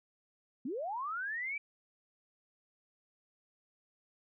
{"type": "linear sweep", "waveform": "sine", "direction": "up", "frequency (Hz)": [220, 2349], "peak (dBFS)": -35, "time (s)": [0.65, 1.58], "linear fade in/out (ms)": 5, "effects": []}